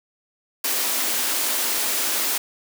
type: high-pass noise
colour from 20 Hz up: white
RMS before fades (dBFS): -23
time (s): 0.64-2.38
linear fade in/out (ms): 5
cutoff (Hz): 220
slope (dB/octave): 96
effects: none